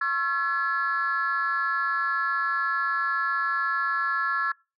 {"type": "tone cluster", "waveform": "sine", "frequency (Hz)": [1091, 1349, 1702], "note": ["C#6", "E6", "G#6"], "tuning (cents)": [-28, 40, 42], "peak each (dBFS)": [-30, -26, -25], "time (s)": [0.01, 4.52], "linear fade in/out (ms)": 5, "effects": ["noise-tail reverb RT60 0.3 s tail -26 dB re dry", "tanh soft clip ceiling -17 dBFS"]}